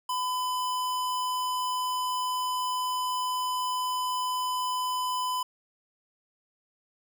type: tone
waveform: square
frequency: 1006 Hz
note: B5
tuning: 32 cents sharp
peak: -28 dBFS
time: 0.09-5.43 s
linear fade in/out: 5 ms
effects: none